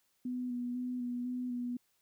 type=tone with vibrato; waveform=sine; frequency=246.9 Hz; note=B3; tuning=in tune; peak=-34 dBFS; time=0.25-1.77 s; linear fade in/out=5 ms; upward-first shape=square; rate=2 Hz; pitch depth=19 cents each way; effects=white hiss -75 dBFS RMS until 2.01 s